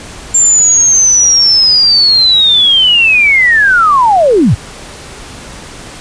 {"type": "linear sweep", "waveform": "sine", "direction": "down", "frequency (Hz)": [7370, 73.42], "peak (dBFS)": -4, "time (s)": [0.34, 4.55], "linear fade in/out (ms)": 10, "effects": ["pink hiss -29 dBFS RMS until 6 s", "resampled to 22050 Hz"]}